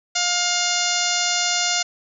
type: harmonic tone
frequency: 708 Hz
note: F5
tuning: 23 cents sharp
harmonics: 1 / 2 / 3 / 4 / 5 / 6 / 7 / 8 / 9 / 10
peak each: -28 / -28 / -28 / -28 / -28 / -28 / -28 / -28 / -28 / -28 dBFS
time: 0.15-1.83 s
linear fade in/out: 10 ms
effects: none